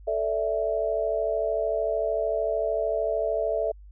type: chord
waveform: sine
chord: A suspended fourth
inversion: none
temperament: just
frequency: 440 / 586.7 / 660 Hz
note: A4 / D5 / E5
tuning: 0 / -2 / +2 cents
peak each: -29 / -29 / -26 dBFS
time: 0.07-3.72 s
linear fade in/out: 10 ms
effects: added 50 Hz sine -44 dBFS peak until 3.91 s